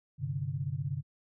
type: chord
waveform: sine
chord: G suspended fourth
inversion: none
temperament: equal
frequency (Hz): 98 / 130.81 / 146.83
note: G2 / C3 / D3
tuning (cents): 0 / 0 / 0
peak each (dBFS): -39 / -35 / -35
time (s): 0.18-1.03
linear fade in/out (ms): 50
effects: none